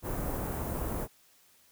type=band-stop noise; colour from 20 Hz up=pink; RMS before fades=-34 dBFS; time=0.02-1.08 s; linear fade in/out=50 ms; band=1000 to 15000 Hz; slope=12 dB/octave; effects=white hiss -63 dBFS RMS until 1.71 s